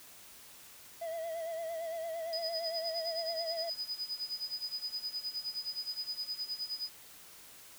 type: tone with vibrato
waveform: triangle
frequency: 659.3 Hz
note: E5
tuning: in tune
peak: -34 dBFS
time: 1.01-3.7 s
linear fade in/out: 10 ms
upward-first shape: sine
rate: 8.8 Hz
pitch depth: 53 cents each way
type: tone with tremolo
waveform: sine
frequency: 4978 Hz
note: D#8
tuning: in tune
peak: -33 dBFS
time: 2.33-6.89 s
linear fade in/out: 0 ms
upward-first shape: sine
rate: 9.6 Hz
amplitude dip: 85%
effects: white hiss -54 dBFS RMS until 7.78 s